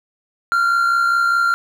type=tone pair together; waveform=triangle; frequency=1382 / 1446.9 Hz; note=F6 / F#6; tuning=-19 / -39 cents; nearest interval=minor second; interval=80 cents; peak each=-12 / -23 dBFS; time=0.52-1.54 s; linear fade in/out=0 ms; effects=none